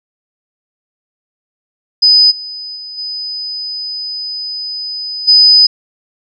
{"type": "tone with level steps", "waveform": "sine", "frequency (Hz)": 5000, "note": "D#8", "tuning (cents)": 8, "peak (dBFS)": [-4, -23, -25, -19, -3], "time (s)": [2.02, 5.67], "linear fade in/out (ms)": 10, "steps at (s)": [2.3, 2.75, 2.97, 5.27], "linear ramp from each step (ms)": 20, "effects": []}